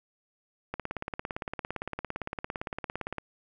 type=click train; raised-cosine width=0.5 ms; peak=-18 dBFS; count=44; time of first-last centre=0.74-3.183 s; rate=17.6 Hz; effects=none